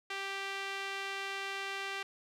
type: tone with band-pass filter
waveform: sawtooth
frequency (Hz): 392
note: G4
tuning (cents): 0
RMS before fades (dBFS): -39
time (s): 0.1-2.03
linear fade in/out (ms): 5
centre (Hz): 2400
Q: 1.2
effects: none